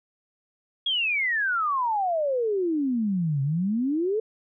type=exponential two-way sweep; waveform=sine; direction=down then up; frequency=3347 to 133.6 to 452.9 Hz; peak=-22 dBFS; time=0.86-4.2 s; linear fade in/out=5 ms; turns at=3.42 s; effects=none